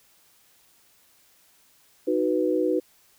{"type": "chord", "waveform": "sine", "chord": "B major", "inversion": "first", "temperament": "equal", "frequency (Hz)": [311.1, 370, 493.9], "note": ["D#4", "F#4", "B4"], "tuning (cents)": [0, 0, 0], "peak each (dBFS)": -25, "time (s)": [2.07, 2.8], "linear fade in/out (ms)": 10, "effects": ["white hiss -60 dBFS RMS until 3.18 s"]}